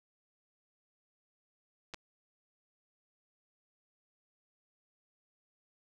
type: clicks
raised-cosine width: 0.2 ms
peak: -25 dBFS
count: 2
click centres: 1.938 / 1.944 s
effects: none